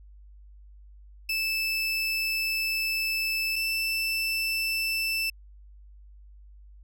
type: tone pair in turn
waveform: 30% pulse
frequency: 2632 / 2655 Hz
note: E7 / E7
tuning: -3 / +12 cents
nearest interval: unison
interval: 15 cents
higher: second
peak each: -23 dBFS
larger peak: neither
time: 1.29-3.56 / 3.56-5.3 s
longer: first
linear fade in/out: 5 ms
effects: added 50 Hz sine -47 dBFS peak until 6.83 s